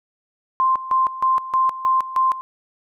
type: tone with tremolo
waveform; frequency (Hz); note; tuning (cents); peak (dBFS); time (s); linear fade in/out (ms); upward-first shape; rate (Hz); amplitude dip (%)
sine; 1046.5; C6; 0; -14; 0.6-2.41; 0; square; 3.2; 80
effects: none